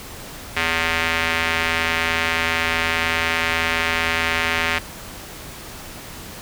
square tone with band-pass filter, 82.4 Hz, E2, in tune, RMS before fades -21 dBFS, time 0.56-4.79 s, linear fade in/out 10 ms, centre 2200 Hz, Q 1.8, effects pink hiss -36 dBFS RMS until 6.41 s

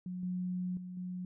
sine tone with level steps, 181.4 Hz, F#3, 34 cents flat, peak -37 / -33 / -41 / -37 dBFS, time 0.06-1.25 s, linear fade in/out 2 ms, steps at 0.23 / 0.77 / 0.97 s, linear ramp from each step 2 ms, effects none

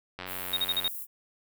click train, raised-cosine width 0.3 ms, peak -21 dBFS, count 64, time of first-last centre 0.19-0.878 s, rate 91.6 Hz
pink high-pass noise, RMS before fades -38 dBFS, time 0.26-1.07 s, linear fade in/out 50 ms, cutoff 12000 Hz, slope 24 dB/octave
sine tone bursts, 3729 Hz, A#7, in tune, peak -24 dBFS, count 5, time 0.53-0.88 s, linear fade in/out 5 ms, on 38 ms, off 40 ms
effects none

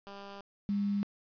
10% pulse / sine tone pair in turn, 199.2 / 202.2 Hz, G3 / G#3, +28 / -46 cents, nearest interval unison, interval 26 cents, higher second, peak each -36 / -28 dBFS, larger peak second, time 0.07-0.41 / 0.69-1.03 s, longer neither, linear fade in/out 0 ms, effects resampled to 11025 Hz + 9-bit

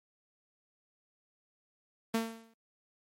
sawtooth tone with exponential decay, 226.4 Hz, A3, 50 cents sharp, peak -22 dBFS, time 2.14-2.54 s, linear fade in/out 5 ms, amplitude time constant 86 ms, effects MP3 64 kbps

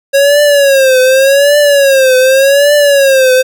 square tone with vibrato, 548 Hz, C#5, 20 cents flat, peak -5 dBFS, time 0.13-3.43 s, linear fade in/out 20 ms, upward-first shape triangle, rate 0.86 Hz, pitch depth 130 cents each way, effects none

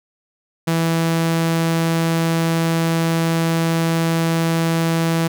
sawtooth tone, 164.81 Hz, E3, in tune, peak -12 dBFS, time 0.67-5.28 s, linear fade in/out 10 ms, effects none

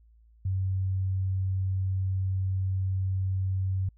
sine tone, 94.8 Hz, F#2, 43 cents sharp, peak -25 dBFS, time 0.45-3.89 s, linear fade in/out 5 ms, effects added 56 Hz sine -55 dBFS peak until 3.97 s

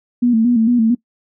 sine tone with vibrato, 233.1 Hz, A#3, in tune, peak -10 dBFS, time 0.22-0.95 s, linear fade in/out 10 ms, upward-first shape square, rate 4.4 Hz, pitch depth 71 cents each way, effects noise-tail reverb RT60 0.1 s tail -20 dB re dry

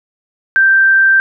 sine tone, 1568 Hz, G6, in tune, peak -6 dBFS, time 0.56-1.2 s, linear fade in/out 0 ms, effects none

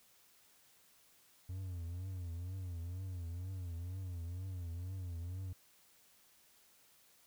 triangle tone with vibrato, 89.3 Hz, F2, 39 cents sharp, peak -38 dBFS, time 1.49-5.53 s, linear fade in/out 5 ms, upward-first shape triangle, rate 2.1 Hz, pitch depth 130 cents each way, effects white hiss -67 dBFS RMS until 7.26 s

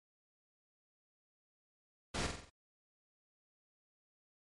pink noise with echo, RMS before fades -37 dBFS, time 2.14-2.27 s, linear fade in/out 10 ms, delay 46 ms, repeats 5, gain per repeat -5 dB, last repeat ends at 2.5 s, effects low-pass 8000 Hz 12 dB/octave + MP3 48 kbps

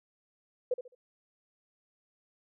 sine tone with echo, 499.2 Hz, B4, 19 cents sharp, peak -25 dBFS, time 0.71-0.74 s, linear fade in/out 5 ms, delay 70 ms, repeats 3, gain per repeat -11 dB, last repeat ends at 0.95 s, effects none

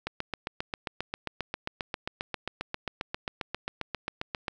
click train, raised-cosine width 0.3 ms, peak -15 dBFS, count 34, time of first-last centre 0.07-4.482 s, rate 7.48 Hz, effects none

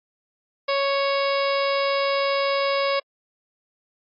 harmonic tone, 554.4 Hz, C#5, in tune, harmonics 1 / 2 / 3 / 4 / 5 / 6 / 7 / 8 / 9, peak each -22 / -26 / -35 / -30 / -34 / -37 / -35 / -38 / -34 dBFS, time 0.68-3 s, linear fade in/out 10 ms, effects AAC 48 kbps

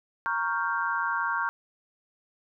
sine chord, G half-diminished seventh, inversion first, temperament equal, 932.3 / 1108.7 / 1396.9 / 1568 Hz, Bb5 / Db6 / F6 / G6, 0 / 0 / 0 / 0 cents, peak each -31 dBFS, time 0.26-1.49 s, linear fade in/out 0 ms, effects none

